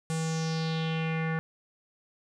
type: tone with low-pass filter sweep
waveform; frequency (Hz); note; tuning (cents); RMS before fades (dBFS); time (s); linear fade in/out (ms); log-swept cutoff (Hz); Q
square; 161.2; E3; -38; -30; 0.1-1.39; 0; 8800 to 1700; 3.4
effects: none